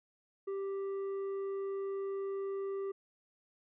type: tone with tanh clipping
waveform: sine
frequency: 392 Hz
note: G4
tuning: in tune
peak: -36 dBFS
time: 0.47-2.92 s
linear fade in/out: 10 ms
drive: 6 dB
effects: none